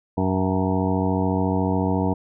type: harmonic tone with a mistuned harmonic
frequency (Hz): 94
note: F#2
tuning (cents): +28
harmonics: 1 / 2 / 3 / 4 / 5 / 7 / 8 / 9 / 10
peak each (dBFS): -25 / -24 / -25 / -31 / -29 / -31 / -34 / -32 / -32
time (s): 0.17-2.14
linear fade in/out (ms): 10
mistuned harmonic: 9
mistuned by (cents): +52
effects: none